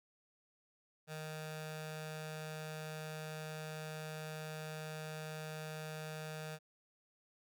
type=tone with notch filter; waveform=15% pulse; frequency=155.56 Hz; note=D#3; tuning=in tune; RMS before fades=-45 dBFS; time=1.07-6.59 s; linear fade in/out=50 ms; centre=310 Hz; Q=0.96; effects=none